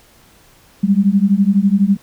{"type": "beating tone pair", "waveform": "sine", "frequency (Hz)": [192.6, 204.6], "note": ["G3", "G#3"], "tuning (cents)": [-30, -26], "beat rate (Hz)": 12, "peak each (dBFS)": -13, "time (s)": [0.83, 1.97], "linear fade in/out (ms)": 10, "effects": ["pink hiss -49 dBFS RMS until 2.02 s"]}